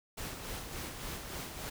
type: noise with tremolo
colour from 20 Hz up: pink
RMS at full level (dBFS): -40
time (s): 0.17-1.7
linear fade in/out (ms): 10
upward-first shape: sine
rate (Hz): 3.5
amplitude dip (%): 45
effects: none